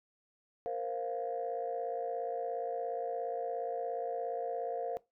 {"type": "chord", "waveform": "sine", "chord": "Bb suspended second", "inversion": "none", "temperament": "equal", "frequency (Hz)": [466.2, 523.3, 698.5], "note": ["Bb4", "C5", "F5"], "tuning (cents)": [0, 0, 0], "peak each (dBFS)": [-37, -39, -37], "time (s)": [0.66, 4.97], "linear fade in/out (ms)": 0, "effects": ["noise-tail reverb RT60 0.2 s tail -20 dB re dry", "tanh soft clip ceiling -26 dBFS"]}